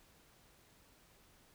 silence, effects pink hiss -66 dBFS RMS until 1.54 s

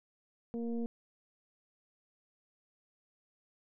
sine tone with frequency modulation, 233.1 Hz, A#3, in tune, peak -33 dBFS, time 0.54-0.86 s, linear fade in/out 0 ms, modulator 234 Hz, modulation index 0.89, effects none

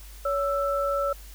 sine tone pair together, 563 / 1326 Hz, C#5 / E6, +27 / +10 cents, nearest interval octave + minor third, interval 1483 cents, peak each -25 / -27 dBFS, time 0.25-1.13 s, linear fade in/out 5 ms, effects added 50 Hz sine -42 dBFS peak until 1.34 s + white hiss -50 dBFS RMS until 1.34 s

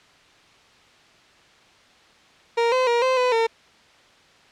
30% pulse tone with pitch steps, 466.7 / 513 / 473.8 / 518 / 501 / 454.5 Hz, A#4 / C5 / A#4 / C5 / B4 / A#4, +2 / -34 / +28 / -17 / +25 / -44 cents, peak -15 dBFS, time 2.57-3.47 s, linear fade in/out 10 ms, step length 150 ms, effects white hiss -53 dBFS RMS until 4.51 s + low-pass 4000 Hz 12 dB/octave

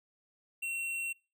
sine tone with tanh clipping, 2726 Hz, F7, 43 cents flat, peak -35 dBFS, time 0.62-1.13 s, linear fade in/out 10 ms, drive 14 dB, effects noise-tail reverb RT60 0.3 s tail -23 dB re dry

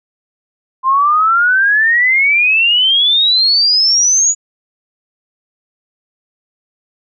sine exponential sweep, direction up, 1034 to 6900 Hz, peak -8 dBFS, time 0.83-4.35 s, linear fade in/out 50 ms, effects none

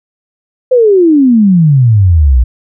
sine exponential sweep, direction down, 523.3 to 57.3 Hz, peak -3 dBFS, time 0.71-2.44 s, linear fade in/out 10 ms, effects none

